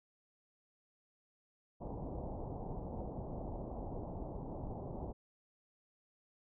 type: low-pass noise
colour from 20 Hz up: pink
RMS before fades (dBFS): -43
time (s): 1.8-5.13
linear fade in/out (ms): 20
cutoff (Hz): 890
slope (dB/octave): 48
effects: none